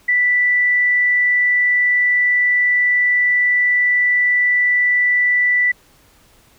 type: tone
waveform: sine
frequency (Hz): 1973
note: B6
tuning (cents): -2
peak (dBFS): -12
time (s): 0.08-5.72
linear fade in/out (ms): 10
effects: pink hiss -52 dBFS RMS until 6.58 s